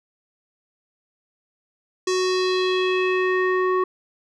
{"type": "tone with low-pass filter sweep", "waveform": "square", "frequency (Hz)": 370, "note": "F#4", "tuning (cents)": 0, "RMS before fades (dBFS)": -21, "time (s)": [2.07, 3.84], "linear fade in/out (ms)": 5, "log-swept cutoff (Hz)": [6300, 1300], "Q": 2.8, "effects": []}